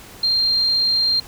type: tone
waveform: sine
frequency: 4186 Hz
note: C8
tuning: in tune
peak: -15 dBFS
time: 0.23-1.2 s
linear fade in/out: 5 ms
effects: pink hiss -41 dBFS RMS until 1.27 s